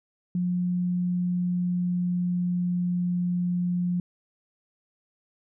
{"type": "tone with pitch glide", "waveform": "sine", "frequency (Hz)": [178.5, 177.27], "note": ["F3", "F3"], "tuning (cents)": [38, 26], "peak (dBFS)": -23, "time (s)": [0.35, 4], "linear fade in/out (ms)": 2, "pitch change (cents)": -12, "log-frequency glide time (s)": [0.71, 3.22], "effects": []}